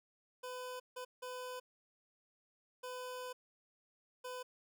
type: tone bursts at uneven times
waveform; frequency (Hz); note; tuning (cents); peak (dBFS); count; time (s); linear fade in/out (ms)
25% pulse; 503; B4; +32; -39; 5; 0.43-0.8 / 0.96-1.05 / 1.22-1.6 / 2.83-3.33 / 4.24-4.43; 10
effects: none